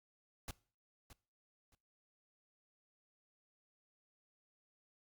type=noise with echo; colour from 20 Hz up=pink; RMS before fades=-44 dBFS; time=0.48-0.51 s; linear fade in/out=2 ms; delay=620 ms; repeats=2; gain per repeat=-13 dB; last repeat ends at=1.75 s; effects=noise-tail reverb RT60 0.4 s tail -20 dB re dry + Opus 48 kbps